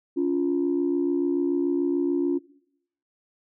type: tone pair together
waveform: sine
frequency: 282.3 / 349.2 Hz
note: C#4 / F4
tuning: +32 / 0 cents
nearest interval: major third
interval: 368 cents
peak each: -23 / -23 dBFS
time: 0.16-2.39 s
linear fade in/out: 20 ms
effects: noise-tail reverb RT60 0.7 s tail -20 dB re dry + tanh soft clip ceiling -15 dBFS